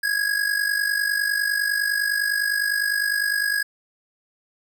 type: tone with amplitude modulation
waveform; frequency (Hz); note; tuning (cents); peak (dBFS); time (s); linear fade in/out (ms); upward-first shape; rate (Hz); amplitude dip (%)
square; 1657; G#6; -4; -18; 0.03-3.63; 10; sine; 49.9; 70
effects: none